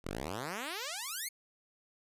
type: exponential sweep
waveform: 5% pulse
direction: up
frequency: 38.31 to 2259 Hz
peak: -26 dBFS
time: 0.04-1.29 s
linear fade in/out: 10 ms
effects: resampled to 32000 Hz